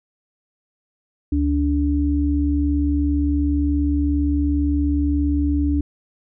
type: tone pair together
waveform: sine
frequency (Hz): 72.4 / 289.6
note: D2 / D4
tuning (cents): -24 / -24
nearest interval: 2 octaves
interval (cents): 2400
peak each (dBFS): -19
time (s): 1.32-5.81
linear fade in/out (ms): 5
effects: none